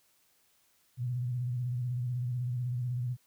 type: tone with vibrato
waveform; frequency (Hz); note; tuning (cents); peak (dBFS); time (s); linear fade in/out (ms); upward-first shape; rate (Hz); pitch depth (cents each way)
sine; 123.47; B2; 0; -30; 0.97-3.17; 50; square; 16; 48
effects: white hiss -69 dBFS RMS until 3.26 s